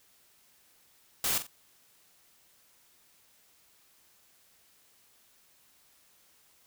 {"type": "noise with echo", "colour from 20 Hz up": "white", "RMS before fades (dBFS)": -29, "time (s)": [1.24, 1.38], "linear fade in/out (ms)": 2, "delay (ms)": 44, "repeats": 2, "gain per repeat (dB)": -10, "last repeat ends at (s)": 1.468, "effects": ["white hiss -64 dBFS RMS until 6.66 s"]}